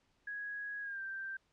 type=tone with pitch glide; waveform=sine; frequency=1661.2 to 1570.7 Hz; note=G#6 to G6; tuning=0 to +3 cents; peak=-39 dBFS; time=0.27-1.37 s; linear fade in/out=5 ms; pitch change=-97 cents; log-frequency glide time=0.81-1.01 s; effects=pink hiss -75 dBFS RMS until 1.52 s + low-pass 6000 Hz 12 dB/octave